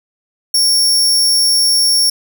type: tone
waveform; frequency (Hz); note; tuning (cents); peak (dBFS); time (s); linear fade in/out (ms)
sawtooth; 5490; F8; -31; -7; 0.54-2.1; 5
effects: none